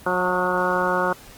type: harmonic tone with a mistuned harmonic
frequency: 181.1 Hz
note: F#3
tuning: 37 cents flat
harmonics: 1 / 2 / 3 / 4 / 5 / 6 / 7 / 8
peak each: -30 / -27 / -25 / -30 / -26 / -27 / -28 / -26 dBFS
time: 0.06-1.13 s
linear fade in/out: 5 ms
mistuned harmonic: 6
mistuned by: +25 cents
effects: pink hiss -45 dBFS RMS until 1.37 s + Opus 32 kbps